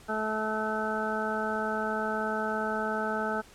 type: harmonic tone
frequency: 216.9 Hz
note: A3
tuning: 25 cents flat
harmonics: 1 / 2 / 3 / 4 / 6 / 7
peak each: -35 / -35 / -35 / -35 / -35 / -35 dBFS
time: 0.08-3.42 s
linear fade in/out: 20 ms
effects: pink hiss -54 dBFS RMS until 3.54 s + low-pass 11000 Hz 12 dB/octave